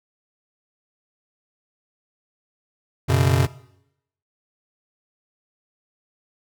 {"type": "chord", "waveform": "square", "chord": "F# suspended fourth", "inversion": "none", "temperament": "just", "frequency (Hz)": [92.5, 123.33, 138.75], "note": ["F#2", "B2", "C#3"], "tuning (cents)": [0, -2, 2], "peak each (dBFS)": -21, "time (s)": [3.08, 3.47], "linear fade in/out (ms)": 20, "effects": ["noise-tail reverb RT60 0.8 s tail -19 dB re dry"]}